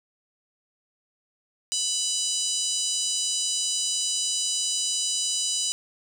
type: harmonic tone with a mistuned harmonic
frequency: 990 Hz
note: B5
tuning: 4 cents sharp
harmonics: 3 / 4 / 5 / 6 / 7 / 8 / 9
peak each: -32 / -32 / -32 / -32 / -32 / -32 / -32 dBFS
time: 1.72-5.72 s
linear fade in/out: 0 ms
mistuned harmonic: 8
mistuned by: -63 cents
effects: 8-bit